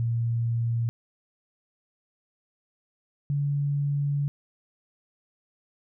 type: tone pair in turn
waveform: sine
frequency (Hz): 116.54 / 142.92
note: A#2 / D3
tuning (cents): 0 / -47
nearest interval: major third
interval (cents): 353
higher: second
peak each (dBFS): -23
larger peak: neither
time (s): 0-0.89 / 3.3-4.28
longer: second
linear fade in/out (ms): 0
effects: none